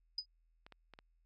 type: tone with exponential decay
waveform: sine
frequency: 4978 Hz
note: D#8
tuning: in tune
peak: -32 dBFS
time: 0.18-0.26 s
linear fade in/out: 5 ms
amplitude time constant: 16 ms
type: clicks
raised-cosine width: 0.3 ms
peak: -37 dBFS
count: 4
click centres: 0.665 / 0.723 / 0.937 / 0.989 s
effects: added 41 Hz sine -70 dBFS peak until 1.25 s